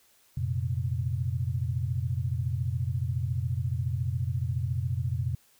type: chord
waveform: sine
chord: F suspended fourth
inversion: none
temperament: equal with one note detuned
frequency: 89.4 / 116.54 / 130.81 Hz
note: F2 / Bb2 / C3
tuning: +41 / 0 / 0 cents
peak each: -31 dBFS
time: 0.37-5.35 s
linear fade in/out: 5 ms
effects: white hiss -63 dBFS RMS until 5.59 s